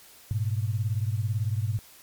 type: beating tone pair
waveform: sine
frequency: 102.5 / 120.5 Hz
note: G#2 / B2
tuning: -22 / -42 cents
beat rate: 18 Hz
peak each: -26 / -29 dBFS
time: 0.31-1.79 s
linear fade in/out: 0 ms
effects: white hiss -52 dBFS RMS until 2.02 s + MP3 96 kbps